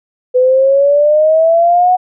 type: exponential sweep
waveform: sine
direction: up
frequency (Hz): 499.1 to 740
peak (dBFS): -6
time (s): 0.34-1.97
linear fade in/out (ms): 20
effects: none

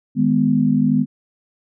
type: chord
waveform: sine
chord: G# minor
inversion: second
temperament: just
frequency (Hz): 155.74 / 207.7 / 249.2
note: D#3 / G#3 / B3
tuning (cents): +2 / 0 / +16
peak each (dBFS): -20 / -18 / -16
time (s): 0.15-1.06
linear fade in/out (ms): 50
effects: none

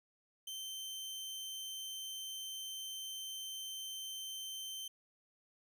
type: tone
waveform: sawtooth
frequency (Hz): 3104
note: G7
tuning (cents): -18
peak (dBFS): -39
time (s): 0.47-4.88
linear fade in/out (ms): 5
effects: none

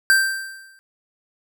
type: tone with exponential decay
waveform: square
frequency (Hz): 1568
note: G6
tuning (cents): 0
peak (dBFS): -11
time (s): 0.1-0.79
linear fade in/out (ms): 0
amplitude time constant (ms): 150
effects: none

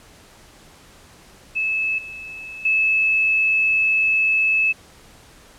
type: tone with level steps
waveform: sine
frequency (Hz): 2604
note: E7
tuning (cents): -22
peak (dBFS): -19 / -32 / -15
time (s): 1.55-4.73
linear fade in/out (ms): 20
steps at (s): 1.98 / 2.65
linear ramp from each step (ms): 5
effects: pink hiss -48 dBFS RMS until 5.58 s + low-pass 11000 Hz 12 dB/octave

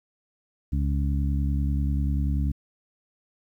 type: harmonic tone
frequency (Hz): 70.3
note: C#2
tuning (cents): +25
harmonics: 1 / 2 / 3 / 4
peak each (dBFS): -23 / -29 / -33 / -35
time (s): 0.72-2.52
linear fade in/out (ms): 10
effects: 10-bit

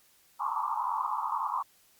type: band-pass noise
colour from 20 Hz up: pink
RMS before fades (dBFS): -31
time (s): 0.39-1.63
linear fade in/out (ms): 20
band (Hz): 850 to 1200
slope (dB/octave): 96
effects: white hiss -63 dBFS RMS until 1.99 s + MP3 96 kbps

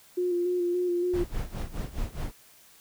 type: tone with vibrato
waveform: sine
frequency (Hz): 354.4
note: F4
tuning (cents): +25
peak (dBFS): -24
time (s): 0.17-1.24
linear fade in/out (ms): 10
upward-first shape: square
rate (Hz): 3.5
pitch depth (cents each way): 22
type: noise with tremolo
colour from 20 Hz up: brown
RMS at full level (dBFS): -30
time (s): 1.13-2.32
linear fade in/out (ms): 10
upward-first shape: sine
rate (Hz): 4.8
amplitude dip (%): 85
effects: white hiss -56 dBFS RMS until 2.8 s

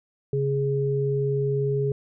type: tone pair together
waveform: sine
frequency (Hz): 137.24 / 415.3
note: C#3 / G#4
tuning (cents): -17 / 0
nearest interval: octave + perfect fifth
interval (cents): 1917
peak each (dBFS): -24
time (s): 0.33-1.92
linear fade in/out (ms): 2
effects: none

